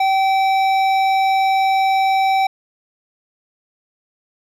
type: tone with hard clipping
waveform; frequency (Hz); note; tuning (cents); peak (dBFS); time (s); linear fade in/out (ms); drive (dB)
sine; 771; G5; -29; -15; 0-2.47; 5; 11
effects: none